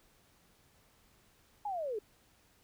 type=linear sweep; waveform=sine; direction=down; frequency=854 to 396.9 Hz; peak=-34 dBFS; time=1.65-1.99 s; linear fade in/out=5 ms; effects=pink hiss -67 dBFS RMS until 2.63 s